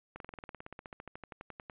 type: slowing click train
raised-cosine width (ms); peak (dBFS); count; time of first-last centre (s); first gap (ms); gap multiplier
0.5; -29; 24; 0.16-1.698; 42; 1.04
effects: resampled to 8000 Hz